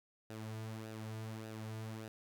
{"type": "tone with flanger", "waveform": "sawtooth", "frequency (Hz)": 110, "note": "A2", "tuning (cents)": 0, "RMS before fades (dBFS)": -45, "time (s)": [0.3, 2.08], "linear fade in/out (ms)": 0, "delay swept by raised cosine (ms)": [0.91, 3.81], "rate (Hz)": 1.7, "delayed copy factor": -0.55, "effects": []}